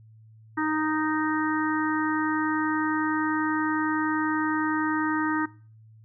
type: harmonic tone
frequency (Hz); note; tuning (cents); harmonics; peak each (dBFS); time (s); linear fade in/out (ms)
310.2; D#4; -5; 1 / 3 / 4 / 5 / 6; -26 / -31 / -32 / -33 / -34; 0.57-5.46; 10
effects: noise-tail reverb RT60 0.4 s tail -20 dB re dry + added 110 Hz sine -49 dBFS peak until 6.04 s